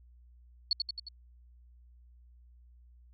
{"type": "tone with echo", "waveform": "sine", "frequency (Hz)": 4392, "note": "C#8", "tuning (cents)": -17, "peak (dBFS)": -24, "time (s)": [0.71, 0.73], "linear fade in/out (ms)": 2, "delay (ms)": 89, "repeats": 4, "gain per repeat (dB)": -4, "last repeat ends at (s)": 1.086, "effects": ["added 60 Hz sine -55 dBFS peak until 3.13 s"]}